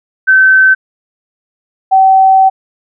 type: tone pair in turn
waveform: sine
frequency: 1536 / 765.9 Hz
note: G6 / G5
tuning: -36 / -40 cents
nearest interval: octave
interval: 1204 cents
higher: first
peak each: -3 dBFS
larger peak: neither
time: 0.27-0.75 / 1.91-2.5 s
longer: second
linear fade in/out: 20 ms
effects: none